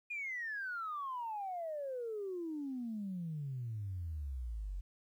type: exponential sweep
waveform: sine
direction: down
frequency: 2467 to 44.21 Hz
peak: -37 dBFS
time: 0.1-4.81 s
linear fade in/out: 10 ms
effects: tanh soft clip ceiling -33 dBFS + 12-bit